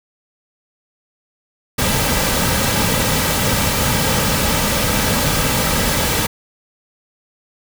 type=noise with comb filter; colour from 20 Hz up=pink; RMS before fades=-17 dBFS; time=1.78-6.27 s; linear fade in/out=10 ms; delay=2.8 ms; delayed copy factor=-0.5; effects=none